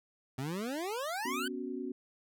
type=exponential sweep; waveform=25% pulse; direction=up; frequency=124.7 to 1570 Hz; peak=-31 dBFS; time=0.38-1.48 s; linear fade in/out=5 ms
type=chord; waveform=sine; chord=B suspended second; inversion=none; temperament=equal; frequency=246.9 / 277.2 / 370 Hz; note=B3 / C#4 / F#4; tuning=0 / 0 / 0 cents; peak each=-40 dBFS; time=1.25-1.92 s; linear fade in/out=5 ms
effects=none